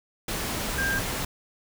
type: tone in noise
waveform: sine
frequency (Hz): 1596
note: G6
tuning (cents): +31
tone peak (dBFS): -25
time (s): 0.78-0.99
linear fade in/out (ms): 5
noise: pink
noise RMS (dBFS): -30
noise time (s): 0.28-1.25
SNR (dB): +2
effects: none